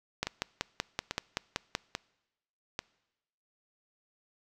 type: two click trains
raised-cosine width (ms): 0.2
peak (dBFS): -15 / -12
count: 4 / 9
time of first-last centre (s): 0.27-2.791 / 0.23-1.751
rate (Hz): 1.19 / 5.26
effects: noise-tail reverb RT60 1.0 s tail -24 dB re dry